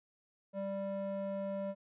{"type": "tone with band-pass filter", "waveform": "square", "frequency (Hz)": 196.3, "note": "G3", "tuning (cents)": 3, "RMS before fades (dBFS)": -38, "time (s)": [0.53, 1.75], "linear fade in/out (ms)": 50, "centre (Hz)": 470, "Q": 8.5, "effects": ["resampled to 8000 Hz"]}